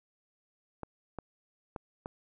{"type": "clicks", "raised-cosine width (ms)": 1, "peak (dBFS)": -24, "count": 4, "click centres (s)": [0.833, 1.187, 1.762, 2.059], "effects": []}